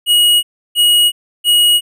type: tone bursts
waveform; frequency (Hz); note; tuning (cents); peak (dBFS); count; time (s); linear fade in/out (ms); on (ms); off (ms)
square; 2898; F#7; -37; -8; 3; 0.06-1.81; 50; 370; 320
effects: none